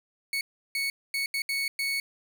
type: tone bursts at uneven times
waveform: 30% pulse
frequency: 2217 Hz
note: C#7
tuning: in tune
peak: -24 dBFS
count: 6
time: 0.33-0.41 / 0.75-0.9 / 1.14-1.26 / 1.34-1.42 / 1.49-1.68 / 1.79-2 s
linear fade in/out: 2 ms
effects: none